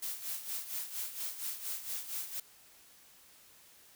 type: noise with tremolo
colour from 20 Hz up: blue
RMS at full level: -37 dBFS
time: 0.02-2.4 s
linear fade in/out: 5 ms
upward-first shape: sine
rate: 4.3 Hz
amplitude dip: 70%
effects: white hiss -60 dBFS RMS until 3.95 s